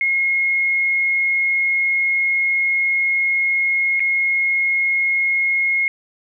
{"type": "tone with dropouts", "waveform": "sine", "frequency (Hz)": 2157, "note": "C#7", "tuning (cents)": -48, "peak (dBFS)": -15, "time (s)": [0.01, 5.88], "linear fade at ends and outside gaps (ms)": 1, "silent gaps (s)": [3.996, 4.003], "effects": []}